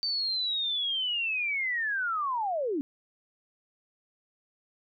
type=linear sweep; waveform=sine; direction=down; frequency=4600 to 261.2 Hz; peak=-27 dBFS; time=0.03-2.81 s; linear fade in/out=0 ms; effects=none